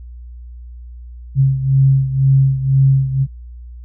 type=beating tone pair; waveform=sine; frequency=134.6 / 136.6 Hz; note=C3 / C#3; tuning=+49 / -25 cents; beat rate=2 Hz; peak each=-11 / -16 dBFS; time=1.35-3.27 s; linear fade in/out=50 ms; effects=added 60 Hz sine -31 dBFS peak until 3.84 s